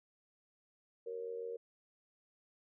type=tone with amplitude modulation; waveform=sine; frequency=466.2 Hz; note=A#4; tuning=in tune; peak=-36 dBFS; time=1.06-1.57 s; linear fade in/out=10 ms; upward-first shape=sine; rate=87 Hz; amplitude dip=75%; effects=none